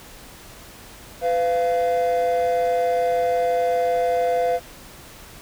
triangle tone pair together, 503.5 / 692 Hz, B4 / F5, +33 / -16 cents, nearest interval tritone, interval 551 cents, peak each -18 dBFS, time 1.21-4.6 s, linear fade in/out 50 ms, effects tanh soft clip ceiling -11 dBFS + pink hiss -43 dBFS RMS until 5.41 s

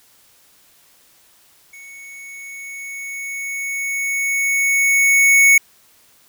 square tone with level ramp, 2217 Hz, C#7, in tune, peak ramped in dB -38 to -8 dBFS, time 1.73-5.58 s, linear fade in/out 5 ms, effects white hiss -53 dBFS RMS until 6.28 s

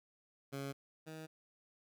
15% pulse tone pair in turn, 138.3 / 158.09 Hz, C#3 / D#3, -4 / +28 cents, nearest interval major second, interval 232 cents, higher second, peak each -34 / -40 dBFS, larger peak first, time 0.52-0.73 / 1.06-1.27 s, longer neither, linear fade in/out 20 ms, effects none

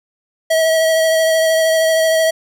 square tone with vibrato, 644 Hz, E5, 41 cents flat, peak -12 dBFS, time 0.5-2.31 s, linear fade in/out 10 ms, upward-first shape sine, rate 13 Hz, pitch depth 16 cents each way, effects none

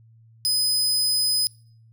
sawtooth tone, 5020 Hz, D#8, 15 cents sharp, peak -17 dBFS, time 0.45-1.47 s, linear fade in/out 0 ms, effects noise-tail reverb RT60 0.5 s tail -23 dB re dry + added 113 Hz sine -50 dBFS peak until 1.92 s

